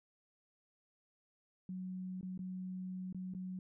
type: tone with dropouts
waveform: sine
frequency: 185 Hz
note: F#3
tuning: in tune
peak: -40 dBFS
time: 1.69-3.59 s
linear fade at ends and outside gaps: 2 ms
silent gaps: 2.211-2.229 / 2.377-2.391 / 3.127-3.146 / 3.338-3.348 s
effects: none